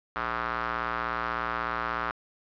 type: tone with band-pass filter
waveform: square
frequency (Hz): 58.27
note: A#1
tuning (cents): 0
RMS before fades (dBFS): -31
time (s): 0.16-2.11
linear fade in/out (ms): 0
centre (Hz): 1300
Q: 3.2
effects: resampled to 11025 Hz + 8-bit